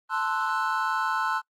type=chord; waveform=triangle; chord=F# half-diminished seventh; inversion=first; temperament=equal; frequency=880 / 1046.5 / 1318.5 / 1480 Hz; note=A5 / C6 / E6 / F#6; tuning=0 / 0 / 0 / 0 cents; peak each=-28 dBFS; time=0.09-1.42 s; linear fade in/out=50 ms; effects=noise-tail reverb RT60 0.1 s tail -25 dB re dry + Opus 24 kbps